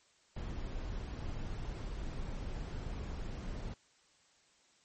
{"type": "noise", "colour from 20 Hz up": "brown", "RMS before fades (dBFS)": -40, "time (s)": [0.36, 3.74], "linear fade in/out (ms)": 5, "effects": ["white hiss -68 dBFS RMS until 4.84 s", "MP3 32 kbps"]}